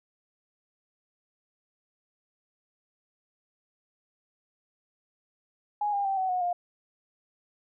sine tone with pitch steps, 830.6 / 804.2 / 778.6 / 753.8 / 729.8 / 706.6 Hz, G#5 / G5 / G5 / F#5 / F#5 / F5, 0 / +44 / -12 / +32 / -24 / +20 cents, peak -25 dBFS, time 5.81-6.53 s, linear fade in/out 5 ms, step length 120 ms, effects none

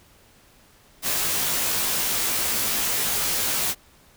white noise with comb filter, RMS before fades -24 dBFS, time 1.02-3.75 s, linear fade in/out 50 ms, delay 16 ms, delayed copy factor -0.85, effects pink hiss -55 dBFS RMS until 4.16 s

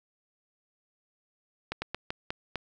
slowing click train, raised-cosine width 0.3 ms, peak -16 dBFS, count 6, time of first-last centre 1.72-2.557 s, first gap 100 ms, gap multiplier 1.26, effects none

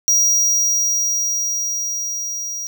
square tone with level ramp, 5740 Hz, F8, 47 cents sharp, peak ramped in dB -12 to -25 dBFS, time 0.08-2.67 s, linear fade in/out 0 ms, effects none

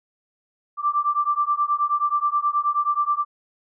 sine beating tone pair, 1171 / 1180.4 Hz, D6 / D6, -5 / +8 cents, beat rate 9.4 Hz, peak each -22 dBFS, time 0.77-3.25 s, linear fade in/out 50 ms, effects none

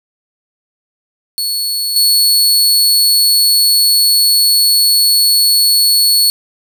sawtooth tone with level steps, 4400 Hz, C#8, 14 cents flat, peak -12 / -5 dBFS, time 1.38-6.3 s, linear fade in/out 0 ms, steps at 1.96 s, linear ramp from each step 2 ms, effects none

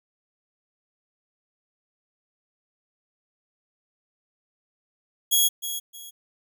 10% pulse tone with echo, 3322 Hz, G#7, in tune, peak -9 dBFS, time 5.31-5.49 s, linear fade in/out 20 ms, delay 310 ms, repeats 2, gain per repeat -11 dB, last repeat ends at 6.11 s, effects none

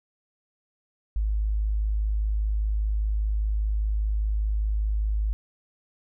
sine tone, 52.5 Hz, G#1, 19 cents sharp, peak -22 dBFS, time 1.16-5.33 s, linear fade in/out 0 ms, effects none

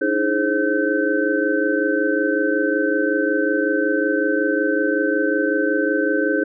sine tone cluster, 297 / 322.4 / 420.2 / 530 / 1535 Hz, D4 / E4 / G#4 / C5 / G6, +20 / -38 / +20 / +22 / -37 cents, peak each -23 dBFS, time 0.01-6.44 s, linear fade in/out 10 ms, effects none

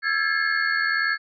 sine tone cluster, 1330 / 1641 / 1722 / 2141 / 4398 Hz, E6 / G#6 / A6 / C7 / C#8, +15 / -21 / -38 / +39 / -14 cents, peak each -30 / -24 / -24 / -31 / -32 dBFS, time 0.02-1.18 s, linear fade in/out 50 ms, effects none

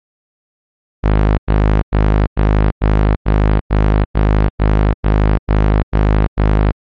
sawtooth tone bursts, 51.91 Hz, G#1, in tune, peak -5 dBFS, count 13, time 1.03-6.72 s, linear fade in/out 20 ms, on 350 ms, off 95 ms, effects low-pass 2000 Hz 12 dB/octave + MP3 32 kbps

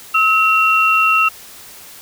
sine tone pair together, 1291 / 2733 Hz, E6 / F7, -37 / -38 cents, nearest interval octave + minor second, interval 1299 cents, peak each -13 dBFS, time 0.14-1.29 s, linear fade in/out 10 ms, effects white hiss -38 dBFS RMS until 2.01 s

